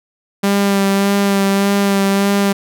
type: tone with vibrato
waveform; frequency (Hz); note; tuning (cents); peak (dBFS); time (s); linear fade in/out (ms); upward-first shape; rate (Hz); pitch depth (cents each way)
sawtooth; 198.3; G3; +20; -8; 0.43-2.53; 10; sine; 1.7; 18
effects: none